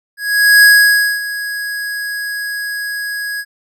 square tone with ADSR envelope, 1661.2 Hz, G#6, in tune, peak -4 dBFS, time 0.17-3.45 s, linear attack 460 ms, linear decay 570 ms, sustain -16 dB, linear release 54 ms, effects none

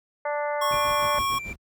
harmonic tone, 293.7 Hz, D4, in tune, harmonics 2 / 3 / 4 / 5 / 6 / 7, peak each -27 / -30 / -36 / -37 / -40 / -38 dBFS, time 0.25-1.19 s, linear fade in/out 5 ms
square tone, 1100 Hz, C#6, 14 cents flat, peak -24 dBFS, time 0.61-1.39 s, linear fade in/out 10 ms
brown noise with tremolo, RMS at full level -33 dBFS, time 0.7-1.56 s, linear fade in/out 5 ms, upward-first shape sine, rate 6.6 Hz, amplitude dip 85%
triangle tone with pitch glide, 2380 to 2354 Hz, D7 to D7, +22 to +3 cents, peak -32 dBFS, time 0.72-1.53 s, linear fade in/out 2 ms, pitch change -19 cents, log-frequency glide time 0.91-1.04 s
effects high-pass 60 Hz 12 dB/octave

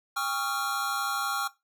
square tone cluster, 805 / 1114 / 1270 / 1382 Hz, G5 / C#6 / D#6 / F6, +46 / +8 / +35 / -19 cents, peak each -36 / -34 / -38 / -30 dBFS, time 0.16-1.48 s, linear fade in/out 10 ms, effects noise-tail reverb RT60 0.2 s tail -17 dB re dry

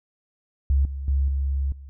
sine tone with level steps, 68.6 Hz, C#2, 17 cents flat, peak -16 / -28 / -18 / -21 / -38 dBFS, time 0.7-1.89 s, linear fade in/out 0 ms, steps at 0.85 / 1.08 / 1.28 / 1.72 s, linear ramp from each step 2 ms, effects none

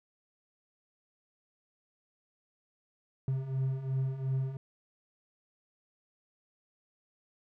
triangle beating tone pair, 130.81 / 133.61 Hz, C3 / C3, 0 / +37 cents, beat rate 2.8 Hz, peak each -34 / -29 dBFS, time 3.28-4.57 s, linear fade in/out 2 ms, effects none

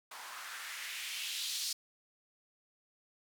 blue noise with band-pass filter sweep, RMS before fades -41 dBFS, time 0.11-1.73 s, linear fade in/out 5 ms, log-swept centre 950 to 4700 Hz, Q 2.1, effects none

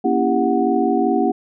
sine tone cluster, 237.4 / 280.2 / 332.7 / 397.8 / 737 Hz, A#3 / C#4 / E4 / G4 / F#5, +32 / +19 / +16 / +25 / -7 cents, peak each -21 dBFS, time 0.04-1.32 s, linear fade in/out 10 ms, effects none

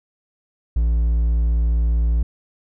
triangle tone with hard clipping, 57.6 Hz, A#1, 20 cents flat, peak -16 dBFS, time 0.76-2.23 s, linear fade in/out 5 ms, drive 6 dB, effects none

